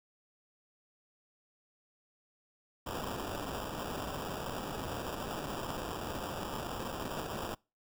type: noise with sample-and-hold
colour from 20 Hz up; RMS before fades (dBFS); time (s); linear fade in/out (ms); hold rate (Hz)
white; -39; 2.86-7.55; 10; 2100
effects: noise-tail reverb RT60 0.3 s tail -26 dB re dry